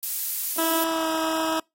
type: noise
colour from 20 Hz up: violet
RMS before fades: -26 dBFS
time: 0.03-0.84 s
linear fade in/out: 0 ms
type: tone with pitch glide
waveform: 15% pulse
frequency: 326.4 to 321 Hz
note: E4 to E4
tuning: -17 to -46 cents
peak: -17 dBFS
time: 0.58-1.6 s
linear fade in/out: 5 ms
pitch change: -29 cents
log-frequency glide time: 0.89-1.09 s
effects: noise-tail reverb RT60 0.2 s tail -25 dB re dry + AAC 48 kbps